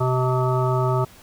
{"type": "harmonic tone", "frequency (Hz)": 127.9, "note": "C3", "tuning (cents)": -39, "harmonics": [1, 3, 5, 7, 9, 10], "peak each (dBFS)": [-20, -25, -27, -28, -30, -30], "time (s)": [0, 1.05], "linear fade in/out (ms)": 10, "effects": ["pink hiss -48 dBFS RMS until 1.22 s"]}